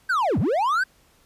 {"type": "linear two-way sweep", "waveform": "triangle", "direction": "down then up", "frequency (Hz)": [1600, 77.8, 1600], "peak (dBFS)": -17, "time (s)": [0.09, 0.84], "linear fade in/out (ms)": 10, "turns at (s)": 0.39, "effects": ["pink hiss -59 dBFS RMS until 1.25 s", "resampled to 32000 Hz"]}